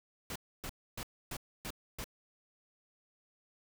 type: noise bursts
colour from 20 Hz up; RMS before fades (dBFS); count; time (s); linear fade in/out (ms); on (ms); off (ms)
pink; -41; 6; 0.3-2.042; 2; 57; 280
effects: none